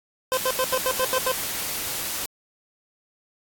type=tone bursts; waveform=25% pulse; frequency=516 Hz; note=C5; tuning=24 cents flat; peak=-17 dBFS; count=8; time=0.32-1.317 s; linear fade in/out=0 ms; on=52 ms; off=83 ms
type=noise; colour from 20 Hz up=white; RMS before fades=-29 dBFS; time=0.33-2.26 s; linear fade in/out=5 ms
effects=AAC 64 kbps